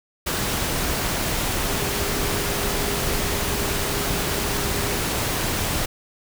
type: tone in noise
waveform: sine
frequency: 406.3 Hz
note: G#4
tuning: 38 cents flat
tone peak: -32 dBFS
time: 1.65-4.99 s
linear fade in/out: 10 ms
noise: pink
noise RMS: -24 dBFS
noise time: 0.26-5.86 s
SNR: -11 dB
effects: none